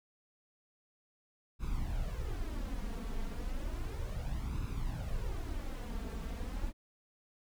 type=noise with flanger; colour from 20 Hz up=brown; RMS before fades=-37 dBFS; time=1.59-6.73 s; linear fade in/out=50 ms; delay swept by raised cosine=0.78 to 4.48 ms; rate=0.33 Hz; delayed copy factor=+0.65; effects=none